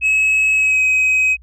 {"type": "tone with pitch glide", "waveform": "sine", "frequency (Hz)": [2571, 2531], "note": ["E7", "D#7"], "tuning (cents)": [-44, 29], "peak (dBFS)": -9, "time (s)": [0.01, 1.37], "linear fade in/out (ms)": 50, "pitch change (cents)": -27, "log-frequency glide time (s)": [0.54, 0.82], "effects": ["tanh soft clip ceiling -11 dBFS", "added 60 Hz sine -41 dBFS peak until 1.42 s"]}